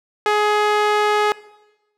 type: tone with band-pass filter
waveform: sawtooth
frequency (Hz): 419.8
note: G#4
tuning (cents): +19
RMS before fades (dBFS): -17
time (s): 0.26-1.32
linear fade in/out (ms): 0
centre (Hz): 1200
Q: 0.66
effects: noise-tail reverb RT60 1.0 s tail -19 dB re dry